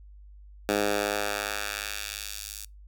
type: tone with high-pass filter sweep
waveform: 10% pulse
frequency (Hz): 102.8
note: G#2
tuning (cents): -17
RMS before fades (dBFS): -31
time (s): 0.69-2.65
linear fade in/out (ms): 0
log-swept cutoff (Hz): 290 to 6700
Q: 0.77
effects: noise-tail reverb RT60 0.2 s tail -25 dB re dry + added 50 Hz sine -46 dBFS peak until 2.87 s